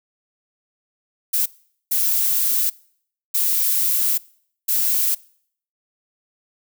violet noise bursts at uneven times, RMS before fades -19 dBFS, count 4, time 1.33-1.46 / 1.91-2.7 / 3.34-4.18 / 4.68-5.15 s, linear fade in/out 10 ms, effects noise-tail reverb RT60 0.6 s tail -23 dB re dry

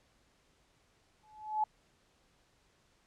sine tone with exponential growth, 858 Hz, A5, 44 cents flat, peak -25 dBFS, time 1.23-1.64 s, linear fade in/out 5 ms, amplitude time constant 89 ms, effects pink hiss -70 dBFS RMS until 3.06 s + low-pass 8000 Hz 12 dB/octave

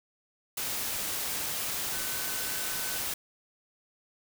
sine tone in noise, 1514 Hz, F#6, 39 cents sharp, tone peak -43 dBFS, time 1.92-2.98 s, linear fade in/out 5 ms, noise white, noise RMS -33 dBFS, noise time 0.57-3.14 s, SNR -13 dB, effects none

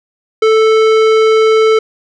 sine tone with tanh clipping, 440 Hz, A4, in tune, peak -8 dBFS, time 0.42-1.79 s, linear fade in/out 5 ms, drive 17 dB, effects none

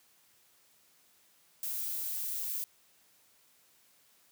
violet noise, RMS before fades -36 dBFS, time 1.63-2.64 s, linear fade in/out 0 ms, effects white hiss -66 dBFS RMS until 4.31 s + high-pass 80 Hz 12 dB/octave

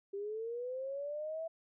sine linear sweep, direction up, 392 to 660 Hz, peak -37 dBFS, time 0.13-1.48 s, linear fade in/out 10 ms, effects none

